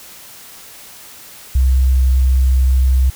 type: tone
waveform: sine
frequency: 64.8 Hz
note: C2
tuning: 16 cents flat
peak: -9 dBFS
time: 1.55-3.1 s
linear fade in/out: 5 ms
effects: white hiss -38 dBFS RMS until 3.15 s